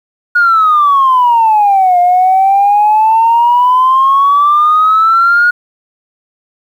sine exponential two-way sweep, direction down then up, 1449 to 705 to 1449 Hz, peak -4 dBFS, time 0.35-5.51 s, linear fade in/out 10 ms, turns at 1.99 s, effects tanh soft clip ceiling -1 dBFS + 7-bit

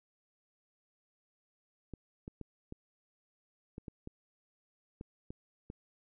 clicks, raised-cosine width 3 ms, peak -30 dBFS, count 10, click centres 1.937 / 2.279 / 2.413 / 2.724 / 3.781 / 3.882 / 4.074 / 5.011 / 5.305 / 5.701 s, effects none

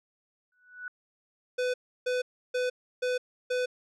sine tone with exponential growth, 1480 Hz, F#6, in tune, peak -33 dBFS, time 0.52-0.88 s, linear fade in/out 2 ms, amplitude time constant 78 ms
square tone bursts, 500 Hz, B4, 21 cents sharp, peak -27 dBFS, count 5, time 1.58-3.66 s, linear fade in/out 10 ms, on 160 ms, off 320 ms
effects low-pass 6000 Hz 12 dB/octave

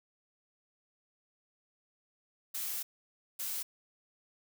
blue noise bursts at uneven times, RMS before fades -37 dBFS, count 2, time 2.54-2.83 / 3.39-3.63 s, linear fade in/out 10 ms, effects none

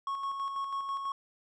triangle tone with tremolo, 1100 Hz, C#6, 14 cents flat, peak -29 dBFS, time 0.07-1.12 s, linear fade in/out 2 ms, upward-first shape square, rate 6.1 Hz, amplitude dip 40%, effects resampled to 22050 Hz

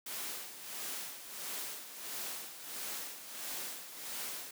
white noise with tremolo, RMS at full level -40 dBFS, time 0.06-4.51 s, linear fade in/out 5 ms, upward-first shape sine, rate 1.5 Hz, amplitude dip 65%, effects high-pass 200 Hz 12 dB/octave

